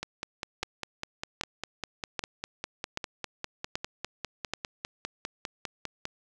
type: two click trains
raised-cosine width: 0.2 ms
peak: -13 / -16 dBFS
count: 6 / 31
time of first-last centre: 0.63-4.536 / 0.03-6.054 s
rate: 1.28 / 4.98 Hz
effects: none